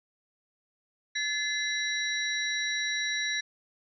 sine tone cluster, 1726 / 2062 / 3931 / 5720 Hz, A6 / C7 / B7 / F8, -34 / -26 / -9 / +41 cents, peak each -32 / -34 / -32 / -38 dBFS, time 1.15-3.41 s, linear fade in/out 10 ms, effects none

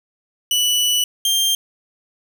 sawtooth tone pair in turn, 2960 / 3181 Hz, F#7 / G7, 0 / +25 cents, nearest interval minor second, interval 125 cents, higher second, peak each -12 / -12 dBFS, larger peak neither, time 0.51-1.04 / 1.25-1.55 s, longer first, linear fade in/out 2 ms, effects none

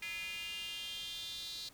square tone with high-pass filter sweep, 187.1 Hz, F#3, 20 cents sharp, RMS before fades -43 dBFS, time 0.02-1.69 s, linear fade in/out 5 ms, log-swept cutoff 2300 to 4100 Hz, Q 6.2, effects pink hiss -61 dBFS RMS until 1.73 s

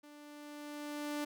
sawtooth tone with level ramp, 294.6 Hz, D4, 6 cents sharp, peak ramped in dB -50 to -31 dBFS, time 0.03-1.25 s, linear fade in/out 10 ms, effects none

